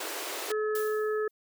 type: high-pass noise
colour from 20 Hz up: pink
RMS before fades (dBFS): -36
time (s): 0-0.52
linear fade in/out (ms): 5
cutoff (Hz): 300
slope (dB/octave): 96
type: harmonic tone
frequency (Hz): 428.7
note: A4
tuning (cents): -45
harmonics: 1 / 3 / 4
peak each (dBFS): -27 / -37 / -39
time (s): 0.5-1.28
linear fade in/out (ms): 5
type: noise with exponential decay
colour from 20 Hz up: blue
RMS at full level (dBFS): -37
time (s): 0.75-1.31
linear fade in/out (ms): 2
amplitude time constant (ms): 120
effects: none